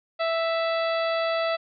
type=harmonic tone with a mistuned harmonic; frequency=659.3 Hz; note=E5; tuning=in tune; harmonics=1 / 2 / 3 / 4 / 5 / 6 / 7; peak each=-24 / -30 / -34 / -36 / -38 / -40 / -41 dBFS; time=0.19-1.57 s; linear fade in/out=20 ms; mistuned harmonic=5; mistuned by=+42 cents; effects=none